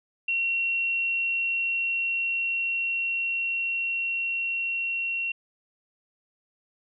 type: tone with level ramp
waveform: sine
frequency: 2733 Hz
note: F7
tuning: 38 cents flat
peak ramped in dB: -23 to -26 dBFS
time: 0.28-5.32 s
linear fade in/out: 5 ms
effects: none